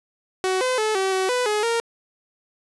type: tone with pitch steps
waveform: sawtooth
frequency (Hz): 374.7 / 510 / 432.6 / 383.1 / 377.7 / 497.2 / 421.6 / 463.7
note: F#4 / C5 / A4 / G4 / F#4 / B4 / G#4 / A#4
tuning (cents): +22 / -44 / -29 / -40 / +36 / +12 / +26 / -9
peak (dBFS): -16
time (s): 0.44-1.8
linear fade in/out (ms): 0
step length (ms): 170
effects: resampled to 24000 Hz + 9-bit